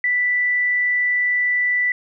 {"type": "tone", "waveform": "sine", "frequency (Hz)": 1975.5, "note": "B6", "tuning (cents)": 0, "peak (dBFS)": -16, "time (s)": [0.04, 1.92], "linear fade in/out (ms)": 2, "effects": []}